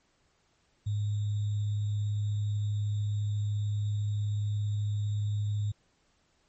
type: tone with sample-and-hold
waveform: sine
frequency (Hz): 103.83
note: G#2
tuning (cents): 0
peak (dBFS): -27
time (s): 0.86-5.72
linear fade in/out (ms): 10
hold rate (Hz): 3675
effects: pink hiss -70 dBFS RMS until 6.48 s + MP3 32 kbps